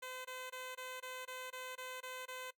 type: tone bursts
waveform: 10% pulse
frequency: 511 Hz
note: C5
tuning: 41 cents flat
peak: -36 dBFS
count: 10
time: 0.02-2.509 s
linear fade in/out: 10 ms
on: 230 ms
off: 21 ms
effects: noise-tail reverb RT60 0.1 s tail -19 dB re dry